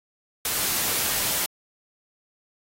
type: noise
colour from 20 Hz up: white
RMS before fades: -25 dBFS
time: 0.45-1.46 s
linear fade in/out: 2 ms
effects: AAC 48 kbps